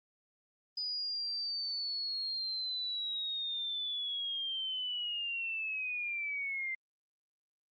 sine linear sweep, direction down, 4971 to 2078 Hz, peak -34 dBFS, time 0.77-6.75 s, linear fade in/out 5 ms, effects Opus 24 kbps

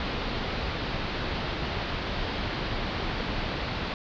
pink low-pass noise, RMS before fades -31 dBFS, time 0-3.94 s, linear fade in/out 2 ms, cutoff 4600 Hz, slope 48 dB/octave, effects none

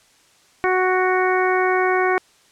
harmonic tone, 370 Hz, F#4, in tune, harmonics 1 / 2 / 3 / 4 / 5 / 6, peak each -19 / -22 / -24 / -25 / -26 / -27 dBFS, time 0.64-2.18 s, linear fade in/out 0 ms, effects white hiss -55 dBFS RMS until 2.51 s + low-pass 8000 Hz 12 dB/octave

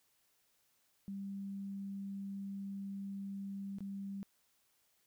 sine tone with dropouts, 197.2 Hz, G3, 11 cents sharp, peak -40 dBFS, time 1.08-4.23 s, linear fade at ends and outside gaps 0 ms, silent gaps 3.785-3.806 s, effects white hiss -75 dBFS RMS until 5.06 s

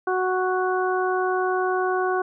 harmonic tone, 370 Hz, F#4, in tune, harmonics 1 / 2 / 3 / 4, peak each -23 / -26 / -28 / -29 dBFS, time 0.07-2.22 s, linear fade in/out 5 ms, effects none

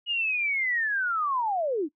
sine linear sweep, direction down, 2900 to 266.9 Hz, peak -24 dBFS, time 0.06-1.89 s, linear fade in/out 50 ms, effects noise-tail reverb RT60 0.1 s tail -22 dB re dry

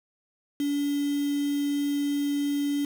sine tone with quantisation, 286.5 Hz, D4, 43 cents flat, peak -24 dBFS, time 0.6-2.85 s, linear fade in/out 2 ms, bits 6, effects none

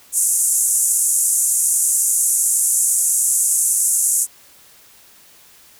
white band-pass noise, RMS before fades -17 dBFS, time 0.12-4.27 s, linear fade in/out 50 ms, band 6900 to 11000 Hz, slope 48 dB/octave, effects white hiss -48 dBFS RMS until 5.79 s

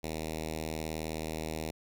5% pulse tone with notch filter, 79 Hz, D#2, 27 cents sharp, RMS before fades -37 dBFS, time 0.03-1.71 s, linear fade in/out 10 ms, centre 1200 Hz, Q 0.94, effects none

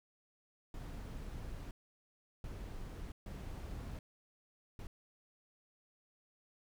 brown noise bursts at uneven times, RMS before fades -45 dBFS, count 4, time 0.74-1.71 / 2.44-3.12 / 3.26-3.99 / 4.79-4.87 s, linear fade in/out 2 ms, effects none

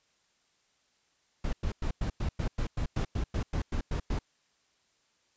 brown noise bursts, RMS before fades -30 dBFS, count 15, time 1.44-4.19 s, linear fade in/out 5 ms, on 90 ms, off 100 ms, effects white hiss -71 dBFS RMS until 5.36 s + resampled to 16000 Hz

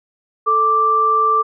sine tone pair together, 440 / 1174.7 Hz, A4 / D6, 0 / 0 cents, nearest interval octave + perfect fourth, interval 1700 cents, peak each -22 / -12 dBFS, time 0.46-1.43 s, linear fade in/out 20 ms, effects none

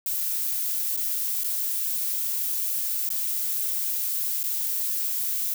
violet noise with dropouts, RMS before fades -27 dBFS, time 0.06-5.54 s, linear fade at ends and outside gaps 2 ms, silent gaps 0.966-0.973 / 1.436-1.443 / 3.091-3.102 / 4.432-4.438 s, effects none

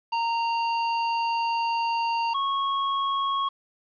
square tone pair in turn, 925 / 1100 Hz, A#5 / C#6, -14 / -14 cents, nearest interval minor third, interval 300 cents, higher second, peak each -24 dBFS, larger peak neither, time 0.12-2.34 / 2.34-3.49 s, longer first, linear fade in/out 10 ms, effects resampled to 11025 Hz + 9-bit

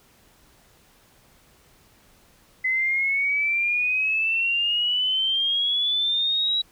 sine exponential sweep, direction up, 2029 to 3900 Hz, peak -20 dBFS, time 2.64-6.62 s, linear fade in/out 10 ms, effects pink hiss -57 dBFS RMS until 6.71 s

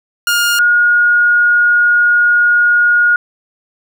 sawtooth / sine tone pair in turn, 1416 / 1436.6 Hz, F6 / F6, +23 / +48 cents, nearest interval unison, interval 25 cents, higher second, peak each -7 dBFS, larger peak neither, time 0.27-0.59 / 0.59-3.16 s, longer second, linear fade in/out 2 ms, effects none

